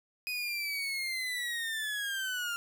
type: linear sweep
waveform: 30% pulse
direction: down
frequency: 2505 to 1387 Hz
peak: -30 dBFS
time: 0.27-2.56 s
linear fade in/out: 0 ms
effects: none